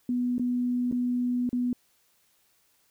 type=tone with dropouts; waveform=sine; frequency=246.2 Hz; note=B3; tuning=5 cents flat; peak=-24 dBFS; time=0.09-1.73 s; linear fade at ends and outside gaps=2 ms; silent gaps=0.382-0.395 / 0.914-0.924 / 1.492-1.529 s; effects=white hiss -67 dBFS RMS until 2.9 s